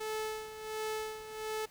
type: tone with tremolo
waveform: sawtooth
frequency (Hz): 434.4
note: A4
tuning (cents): -22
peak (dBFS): -30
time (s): 0-1.66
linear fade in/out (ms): 10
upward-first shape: sine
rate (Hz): 1.4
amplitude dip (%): 70
effects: pink hiss -59 dBFS RMS until 1.7 s